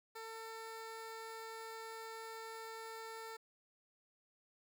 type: tone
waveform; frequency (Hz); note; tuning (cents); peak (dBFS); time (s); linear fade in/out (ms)
15% pulse; 448.4; A4; +33; -40; 0.15-3.37; 10
effects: none